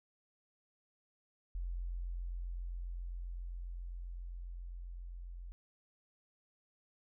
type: tone with level ramp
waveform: sine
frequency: 43.75 Hz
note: F1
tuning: 4 cents sharp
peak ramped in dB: -36 to -44 dBFS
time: 1.55-5.52 s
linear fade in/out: 0 ms
effects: none